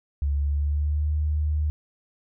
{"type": "tone with pitch glide", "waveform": "sine", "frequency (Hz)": [71, 75.66], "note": ["C#2", "D#2"], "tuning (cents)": [42, -48], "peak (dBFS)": -21, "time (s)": [0.22, 1.7], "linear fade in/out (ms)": 0, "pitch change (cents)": 110, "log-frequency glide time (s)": [0.35, 1.11], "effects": []}